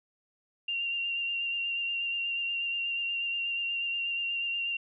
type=tone with vibrato; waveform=sine; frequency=2773 Hz; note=F7; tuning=13 cents flat; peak=-29 dBFS; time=0.68-4.77 s; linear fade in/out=5 ms; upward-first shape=triangle; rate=8.3 Hz; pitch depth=25 cents each way; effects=none